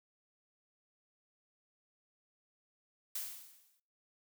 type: noise with exponential decay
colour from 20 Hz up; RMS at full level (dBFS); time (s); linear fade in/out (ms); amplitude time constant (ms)
blue; -37; 3.15-3.8; 5; 140
effects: noise-tail reverb RT60 0.6 s tail -25 dB re dry